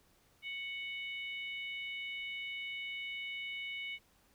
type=harmonic tone; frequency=740 Hz; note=F#5; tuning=in tune; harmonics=3 / 4 / 5; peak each=-40 / -45 / -54 dBFS; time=0.42-3.99 s; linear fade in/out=50 ms; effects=pink hiss -69 dBFS RMS until 4.34 s